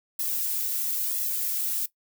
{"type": "noise with flanger", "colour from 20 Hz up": "violet", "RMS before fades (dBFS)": -28, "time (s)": [0.19, 1.86], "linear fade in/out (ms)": 5, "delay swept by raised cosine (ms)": [1.3, 3], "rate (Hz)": 1, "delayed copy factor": -0.7, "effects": ["noise-tail reverb RT60 0.1 s tail -18 dB re dry"]}